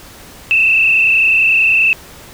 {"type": "tone with frequency modulation", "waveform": "sine", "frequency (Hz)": 2637, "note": "E7", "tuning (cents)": 0, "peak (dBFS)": -8, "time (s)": [0.51, 1.93], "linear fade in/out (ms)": 0, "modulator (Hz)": 30.8, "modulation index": 2.7, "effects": ["pink hiss -37 dBFS RMS until 2.33 s"]}